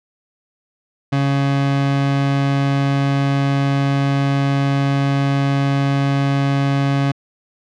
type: tone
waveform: 30% pulse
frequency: 139 Hz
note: C#3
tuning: 5 cents sharp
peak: -12 dBFS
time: 1.12-7.12 s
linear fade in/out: 10 ms
effects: low-pass 4000 Hz 12 dB/octave